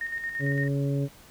sine tone with tremolo, 1844 Hz, A#6, 19 cents flat, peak -28 dBFS, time 0.01-0.68 s, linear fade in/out 2 ms, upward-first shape square, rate 8.8 Hz, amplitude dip 50%
harmonic tone, 140 Hz, C#3, 18 cents sharp, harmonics 1 / 2 / 3 / 4, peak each -25 / -31 / -35 / -37 dBFS, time 0.39-1.09 s, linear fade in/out 50 ms
effects pink hiss -52 dBFS RMS until 1.3 s

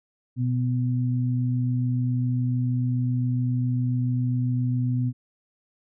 sine tone pair together, 123.47 / 250.7 Hz, B2 / B3, 0 / +26 cents, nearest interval octave, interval 1226 cents, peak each -22 / -28 dBFS, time 0.36-5.13 s, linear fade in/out 50 ms, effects none

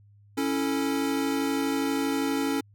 square chord, A major, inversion first, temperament equal, 277.2 / 329.6 / 440 Hz, C#4 / E4 / A4, 0 / 0 / 0 cents, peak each -27 / -33 / -33 dBFS, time 0.37-2.61 s, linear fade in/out 10 ms, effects added 102 Hz sine -53 dBFS peak until 2.74 s

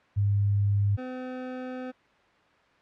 sine / 25% pulse tone pair in turn, 101.2 / 255 Hz, G#2 / C4, -44 / -44 cents, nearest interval octave + major third, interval 1600 cents, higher second, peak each -21 / -30 dBFS, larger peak first, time 0.16-0.97 / 0.97-1.92 s, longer second, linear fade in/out 20 ms, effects white hiss -60 dBFS RMS until 2.81 s + low-pass 2000 Hz 12 dB/octave

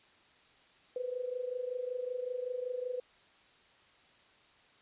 sine tone with amplitude modulation, 500 Hz, B4, 21 cents sharp, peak -31 dBFS, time 0.96-3 s, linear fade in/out 2 ms, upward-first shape sine, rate 25.3 Hz, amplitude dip 75%, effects white hiss -63 dBFS RMS until 4.81 s + resampled to 8000 Hz

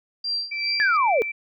sine tone with tremolo, 4726 Hz, D8, 10 cents sharp, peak -22 dBFS, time 0.24-0.97 s, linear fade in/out 5 ms, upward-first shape sine, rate 2.6 Hz, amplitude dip 90%
sine tone, 2333 Hz, D7, 12 cents flat, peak -26 dBFS, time 0.51-1.32 s, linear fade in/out 10 ms
sine linear sweep, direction down, 1760 to 415.3 Hz, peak -17 dBFS, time 0.8-1.22 s, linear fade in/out 0 ms
effects none

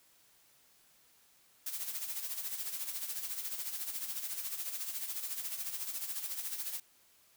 blue noise with tremolo, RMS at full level -37 dBFS, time 1.66-6.8 s, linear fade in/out 5 ms, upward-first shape sine, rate 14 Hz, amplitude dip 60%, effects white hiss -66 dBFS RMS until 7.36 s

